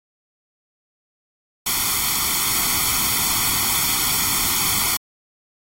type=noise with comb filter; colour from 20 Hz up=white; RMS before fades=-20 dBFS; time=1.66-4.97 s; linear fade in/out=5 ms; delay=0.9 ms; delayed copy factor=+0.9; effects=AAC 48 kbps